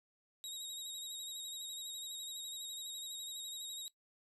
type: tone with vibrato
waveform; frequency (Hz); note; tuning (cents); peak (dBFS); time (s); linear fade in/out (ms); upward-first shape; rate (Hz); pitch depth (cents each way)
25% pulse; 3785; A#7; +26; -38; 0.44-3.88; 0; triangle; 12; 43
effects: noise-tail reverb RT60 0.1 s tail -18 dB re dry